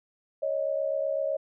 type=tone pair together; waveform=sine; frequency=554.4 / 622.3 Hz; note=C#5 / D#5; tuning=0 / 0 cents; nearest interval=major second; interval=200 cents; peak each=-28 / -29 dBFS; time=0.42-1.37 s; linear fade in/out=10 ms; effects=none